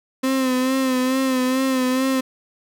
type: tone with vibrato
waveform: 35% pulse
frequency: 259.7 Hz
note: C4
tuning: 13 cents flat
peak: -16 dBFS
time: 0.23-2.21 s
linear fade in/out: 10 ms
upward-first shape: sine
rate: 2.3 Hz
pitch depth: 42 cents each way
effects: none